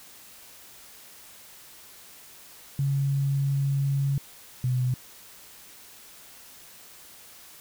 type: tone pair in turn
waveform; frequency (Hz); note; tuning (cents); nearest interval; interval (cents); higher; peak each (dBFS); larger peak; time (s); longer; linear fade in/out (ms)
sine; 138.59 / 126.42; C#3 / B2; 0 / +41; major second; 159; first; -22; neither; 2.79-4.18 / 4.64-4.94; first; 2
effects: white hiss -49 dBFS RMS until 7.6 s